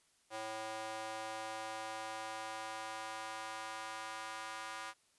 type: tone with high-pass filter sweep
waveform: square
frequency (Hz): 110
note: A2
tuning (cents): 0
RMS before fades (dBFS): -44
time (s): 0.3-4.94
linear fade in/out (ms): 50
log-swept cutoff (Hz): 630 to 1100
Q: 1.7
effects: white hiss -72 dBFS RMS until 5.18 s + resampled to 24000 Hz